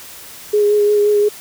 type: tone with vibrato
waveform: sine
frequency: 415.3 Hz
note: G#4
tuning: in tune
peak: -10 dBFS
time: 0.53-1.29 s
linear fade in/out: 10 ms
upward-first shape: sine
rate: 5.7 Hz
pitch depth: 17 cents each way
effects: white hiss -36 dBFS RMS until 1.4 s